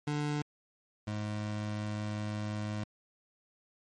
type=tone pair in turn; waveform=25% pulse; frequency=147.9 / 105.61 Hz; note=D3 / G#2; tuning=+13 / +29 cents; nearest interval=tritone; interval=584 cents; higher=first; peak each=-27 / -30 dBFS; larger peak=first; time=0.07-0.42 / 1.07-2.84 s; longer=second; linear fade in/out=5 ms; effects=low-pass 7000 Hz 12 dB/octave + MP3 48 kbps